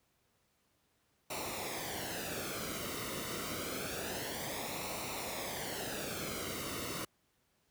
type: noise with flanger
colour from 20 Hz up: pink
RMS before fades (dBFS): -40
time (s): 1.3-7.05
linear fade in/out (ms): 5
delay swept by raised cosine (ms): 0.61 to 1.22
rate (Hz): 0.27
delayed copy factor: -0.65
effects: pink hiss -75 dBFS RMS until 7.7 s + high-pass 60 Hz 12 dB/octave